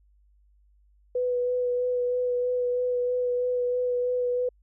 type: tone with vibrato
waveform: sine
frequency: 494.5 Hz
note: B4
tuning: 2 cents sharp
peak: -23 dBFS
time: 1.15-4.49 s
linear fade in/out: 5 ms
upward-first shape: sine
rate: 3.1 Hz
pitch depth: 14 cents each way
effects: added 50 Hz sine -58 dBFS peak until 4.62 s